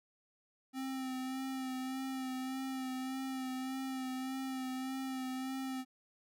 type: tone with vibrato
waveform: square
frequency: 261.6 Hz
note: C4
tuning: in tune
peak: -38 dBFS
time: 0.73-5.85 s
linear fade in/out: 50 ms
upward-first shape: sine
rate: 1.7 Hz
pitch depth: 25 cents each way
effects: none